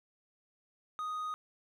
triangle tone, 1244.5 Hz, D#6, in tune, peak -33 dBFS, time 0.99-1.34 s, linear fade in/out 0 ms, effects none

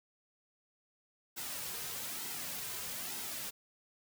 white noise with flanger, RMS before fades -41 dBFS, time 1.36-3.51 s, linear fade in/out 20 ms, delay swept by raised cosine 1.7 to 3.6 ms, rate 1.1 Hz, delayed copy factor -0.55, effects none

